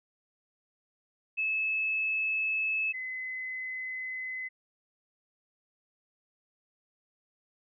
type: tone pair in turn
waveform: sine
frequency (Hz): 2600 / 2032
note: E7 / B6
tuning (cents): -24 / +49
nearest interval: major third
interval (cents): 427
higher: first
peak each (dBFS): -27 / -34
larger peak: first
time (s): 1.37-2.93 / 2.93-4.49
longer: neither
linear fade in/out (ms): 20
effects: none